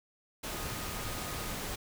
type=tone in noise; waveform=sine; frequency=1244.5 Hz; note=D#6; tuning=in tune; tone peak=-48 dBFS; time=0.52-1.52 s; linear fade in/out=10 ms; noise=pink; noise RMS=-38 dBFS; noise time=0.43-1.76 s; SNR=-13 dB; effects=none